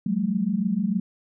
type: tone cluster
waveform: sine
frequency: 175.9 / 192.4 / 219 Hz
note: F3 / G3 / A3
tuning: +13 / -32 / -8 cents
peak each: -31 / -24 / -25 dBFS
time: 0.06-1 s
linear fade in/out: 5 ms
effects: none